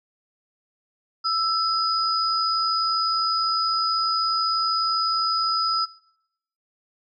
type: tone pair together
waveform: sine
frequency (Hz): 1318.5 / 4978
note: E6 / D#8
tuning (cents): 0 / 0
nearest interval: octave + major seventh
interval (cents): 2300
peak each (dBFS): -23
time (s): 1.24-5.86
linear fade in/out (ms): 20
effects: noise-tail reverb RT60 0.8 s tail -22 dB re dry